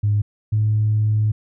sine tone pair in turn, 103.83 / 107.24 Hz, G#2 / A2, 0 / -44 cents, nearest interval minor second, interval 56 cents, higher second, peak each -14 dBFS, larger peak neither, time 0.03-0.22 / 0.52-1.32 s, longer second, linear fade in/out 10 ms, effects tanh soft clip ceiling -10 dBFS

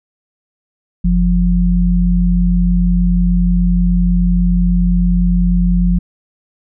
sine tone pair together, 46.8 / 176.7 Hz, F#1 / F3, +20 / +21 cents, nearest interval octave + major seventh, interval 2301 cents, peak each -12 dBFS, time 1.04-5.99 s, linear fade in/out 10 ms, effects none

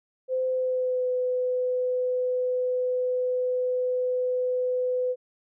sine tone with pitch glide, 515 to 502.7 Hz, C5 to B4, -28 to +31 cents, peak -23 dBFS, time 0.28-5.16 s, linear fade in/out 50 ms, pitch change -41 cents, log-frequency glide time 0.46-1.09 s, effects none

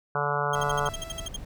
harmonic tone, 145 Hz, D3, 22 cents flat, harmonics 1 / 3 / 4 / 5 / 6 / 7 / 8 / 9 / 10, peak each -33 / -33 / -33 / -33 / -33 / -33 / -33 / -33 / -33 dBFS, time 0.15-0.89 s, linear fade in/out 2 ms
25% pulse tone bursts, 3214 Hz, G7, 43 cents sharp, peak -28 dBFS, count 11, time 0.53-1.364 s, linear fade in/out 5 ms, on 24 ms, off 57 ms
brown noise, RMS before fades -39 dBFS, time 0.54-1.45 s, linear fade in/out 5 ms
sawtooth tone with vibrato, 659.3 Hz, E5, in tune, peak -37 dBFS, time 0.55-1.27 s, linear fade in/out 0 ms, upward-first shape triangle, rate 12 Hz, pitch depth 15 cents each way
effects none

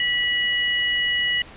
sine tone pair together, 1953.4 / 2915 Hz, B6 / F#7, -20 / -26 cents, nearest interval perfect fifth, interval 694 cents, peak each -22 / -22 dBFS, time 0-1.42 s, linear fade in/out 2 ms, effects pink hiss -43 dBFS RMS until 1.56 s + resampled to 8000 Hz

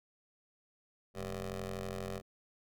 15% pulse ring-modulated tone, 92.5 Hz, F#2, in tune, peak -29 dBFS, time 1.14-2.22 s, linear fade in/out 50 ms, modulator 298 Hz, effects none

